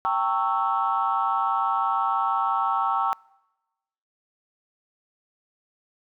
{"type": "chord", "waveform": "sine", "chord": "G diminished seventh", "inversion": "none", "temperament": "equal with one note detuned", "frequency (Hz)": [784, 910, 1108.7, 1318.5], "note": ["G5", "Bb5", "Db6", "Fb6"], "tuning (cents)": [0, -42, 0, 0], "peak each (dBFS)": -26, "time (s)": [0.05, 3.13], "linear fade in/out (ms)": 0, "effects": ["noise-tail reverb RT60 1.0 s tail -26 dB re dry", "tanh soft clip ceiling -12 dBFS"]}